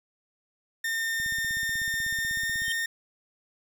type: tone with pitch glide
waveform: 40% pulse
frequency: 1816 to 1828.6 Hz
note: A#6 to A#6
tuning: -46 to -34 cents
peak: -26 dBFS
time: 0.84-2.86 s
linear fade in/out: 5 ms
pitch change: +12 cents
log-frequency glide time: 2.16-2.66 s
type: click train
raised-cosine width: 5 ms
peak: -33 dBFS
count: 25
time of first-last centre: 1.2-2.681 s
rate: 16.2 Hz
type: tone with exponential growth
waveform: square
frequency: 3157 Hz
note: G7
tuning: 12 cents sharp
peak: -28 dBFS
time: 2.59-2.72 s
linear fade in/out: 1 ms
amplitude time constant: 28 ms
effects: none